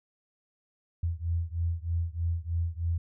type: beating tone pair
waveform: sine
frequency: 83 / 86.2 Hz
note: E2 / F2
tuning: +12 / -22 cents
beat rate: 3.2 Hz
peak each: -30 / -31 dBFS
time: 1.03-2.98 s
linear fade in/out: 5 ms
effects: none